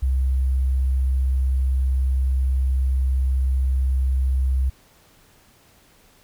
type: tone with sample-and-hold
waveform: sine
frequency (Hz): 65.41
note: C2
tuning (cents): 0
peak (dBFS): -17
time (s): 0.02-4.7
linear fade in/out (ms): 10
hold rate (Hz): 11025
effects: pink hiss -55 dBFS RMS until 6.23 s